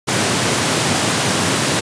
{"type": "high-pass noise", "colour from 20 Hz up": "pink", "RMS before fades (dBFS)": -17, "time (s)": [0.07, 1.81], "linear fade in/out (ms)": 20, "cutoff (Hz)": 100, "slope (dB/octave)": 48, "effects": ["resampled to 22050 Hz"]}